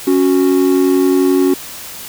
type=tone pair together; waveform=triangle; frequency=277.2 / 368.6 Hz; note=C#4 / F#4; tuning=0 / -7 cents; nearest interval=perfect fourth; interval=493 cents; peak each=-10 dBFS; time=0.07-1.54 s; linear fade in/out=5 ms; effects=white hiss -30 dBFS RMS until 2.08 s